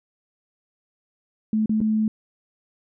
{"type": "tone with dropouts", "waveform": "sine", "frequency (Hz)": 217, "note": "A3", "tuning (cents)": -24, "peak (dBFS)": -18, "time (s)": [1.53, 2.08], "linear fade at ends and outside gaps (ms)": 2, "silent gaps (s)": [[1.659, 1.694], [1.805, 1.813]], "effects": []}